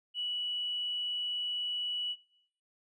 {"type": "tone with tanh clipping", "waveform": "triangle", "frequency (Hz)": 2944, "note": "F#7", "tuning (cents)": -9, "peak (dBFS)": -32, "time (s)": [0.14, 2.16], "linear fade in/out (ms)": 50, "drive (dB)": 3, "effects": ["noise-tail reverb RT60 0.9 s tail -24 dB re dry", "resampled to 24000 Hz"]}